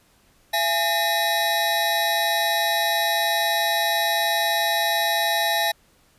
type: tone cluster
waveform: square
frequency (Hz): 675 / 836 / 1814 / 3877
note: E5 / G#5 / A#6 / B7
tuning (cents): +41 / +11 / -48 / -33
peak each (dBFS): -26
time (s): 0.53-5.72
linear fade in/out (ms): 10
effects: pink hiss -59 dBFS RMS until 6.18 s + resampled to 32000 Hz